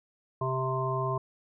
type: harmonic tone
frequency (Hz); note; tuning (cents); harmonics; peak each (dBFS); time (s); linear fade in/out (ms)
130.81; C3; 0; 1 / 3 / 5 / 7 / 8; -31 / -34 / -35 / -40 / -32; 0.41-1.18; 5
effects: none